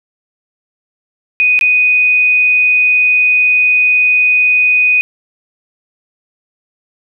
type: tone with dropouts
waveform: sine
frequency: 2489 Hz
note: D#7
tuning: in tune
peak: -7 dBFS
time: 1.4-5.01 s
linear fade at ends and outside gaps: 0 ms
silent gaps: 1.591-1.611 s
effects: none